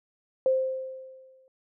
sine tone with exponential decay, 523.3 Hz, C5, in tune, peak -18 dBFS, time 0.46-1.48 s, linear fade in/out 1 ms, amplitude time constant 220 ms, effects none

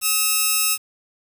5% pulse tone pair together, 1274.2 / 2700 Hz, D#6 / E7, +41 / +41 cents, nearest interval octave + minor second, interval 1300 cents, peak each -10 dBFS, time 0.01-0.78 s, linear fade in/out 50 ms, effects 7-bit

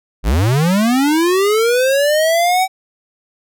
square linear sweep, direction up, 42.55 to 766 Hz, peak -12 dBFS, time 0.23-2.68 s, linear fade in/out 50 ms, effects none

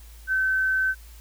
sine tone, 1534 Hz, G6, 38 cents flat, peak -20 dBFS, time 0.27-0.95 s, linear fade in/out 50 ms, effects added 56 Hz sine -43 dBFS peak until 1.2 s + white hiss -53 dBFS RMS until 1.2 s

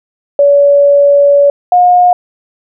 sine tone pair in turn, 569 / 716.9 Hz, C#5 / F5, +45 / +45 cents, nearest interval major third, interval 400 cents, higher second, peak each -3 dBFS, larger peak neither, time 0.39-1.5 / 1.72-2.13 s, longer first, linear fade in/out 2 ms, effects none

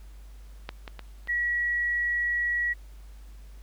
clicks, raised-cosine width 0.3 ms, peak -17 / -22 / -23 / -27 dBFS, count 4, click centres 0.691 / 0.878 / 0.993 / 1.274 s
sine tone, 1924 Hz, B6, 46 cents flat, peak -24 dBFS, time 1.28-2.74 s, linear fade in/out 20 ms
effects added 50 Hz sine -43 dBFS peak until 3.62 s + pink hiss -60 dBFS RMS until 3.62 s

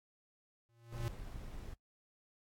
square tone with exponential growth, 116.7 Hz, A#2, 2 cents sharp, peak -35 dBFS, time 0.69-1.08 s, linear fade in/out 0 ms, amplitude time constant 84 ms
brown noise, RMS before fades -46 dBFS, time 0.92-1.74 s, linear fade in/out 5 ms
effects noise-tail reverb RT60 0.1 s tail -19 dB re dry + AAC 64 kbps

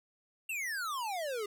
square exponential sweep, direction down, 2780 to 398.1 Hz, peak -35 dBFS, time 0.49-1.46 s, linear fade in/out 5 ms, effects none

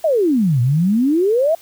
sine exponential two-way sweep, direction down then up, 680 to 116.54 to 680 Hz, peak -12 dBFS, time 0.04-1.55 s, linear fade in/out 5 ms, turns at 0.61 s, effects white hiss -46 dBFS RMS until 1.61 s

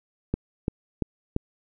click train, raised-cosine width 3 ms, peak -11 dBFS, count 4, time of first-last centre 0.34-1.364 s, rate 2.93 Hz, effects none

